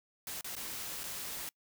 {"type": "noise with dropouts", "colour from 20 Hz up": "white", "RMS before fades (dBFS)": -41, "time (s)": [0.27, 1.49], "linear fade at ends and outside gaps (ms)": 1, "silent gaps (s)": [[0.41, 0.444], [0.553, 0.565], [1.034, 1.039]], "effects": ["noise-tail reverb RT60 0.1 s tail -26 dB re dry"]}